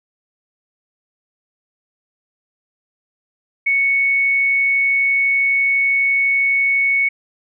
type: tone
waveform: sine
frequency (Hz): 2217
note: C#7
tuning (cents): 0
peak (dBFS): -13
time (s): 3.66-7.09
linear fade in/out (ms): 10
effects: none